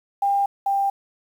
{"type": "tone pair in turn", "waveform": "sine", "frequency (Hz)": [799, 792.1], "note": ["G5", "G5"], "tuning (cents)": [33, 18], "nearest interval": "unison", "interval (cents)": 15, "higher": "first", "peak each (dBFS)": [-17, -18], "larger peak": "first", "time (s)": [[0.22, 0.46], [0.66, 0.9]], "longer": "neither", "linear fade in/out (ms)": 5, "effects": ["8-bit"]}